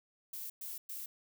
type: noise bursts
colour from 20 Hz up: violet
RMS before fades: -43 dBFS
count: 3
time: 0.33-1.06 s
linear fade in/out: 5 ms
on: 170 ms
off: 110 ms
effects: none